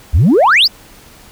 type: exponential sweep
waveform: sine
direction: up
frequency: 61.9 to 5450 Hz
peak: -4 dBFS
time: 0.13-0.68 s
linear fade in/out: 20 ms
effects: tanh soft clip ceiling -4 dBFS + pink hiss -41 dBFS RMS until 1.31 s